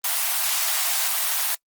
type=high-pass noise; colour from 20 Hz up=white; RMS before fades=-23 dBFS; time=0.04-1.55 s; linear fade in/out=5 ms; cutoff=630 Hz; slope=96 dB/octave; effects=noise-tail reverb RT60 0.1 s tail -26 dB re dry + Opus 24 kbps